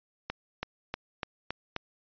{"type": "accelerating click train", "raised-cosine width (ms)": 0.3, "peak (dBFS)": -16, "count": 6, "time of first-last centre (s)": [0.3, 1.764], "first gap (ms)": 330, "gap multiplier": 0.94, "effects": ["resampled to 11025 Hz"]}